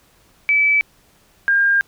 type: tone pair in turn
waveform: sine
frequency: 2303 / 1607 Hz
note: D7 / G6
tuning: -34 / +43 cents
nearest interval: tritone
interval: 623 cents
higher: first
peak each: -12 dBFS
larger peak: neither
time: 0.49-0.81 / 1.48-1.81 s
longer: second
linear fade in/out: 0 ms
effects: pink hiss -55 dBFS RMS until 1.87 s